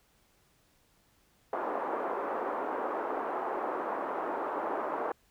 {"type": "band-pass noise", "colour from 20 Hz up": "white", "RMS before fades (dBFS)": -34, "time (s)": [1.53, 5.12], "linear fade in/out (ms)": 2, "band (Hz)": [310, 1100], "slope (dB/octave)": 24, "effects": ["pink hiss -68 dBFS RMS until 5.3 s"]}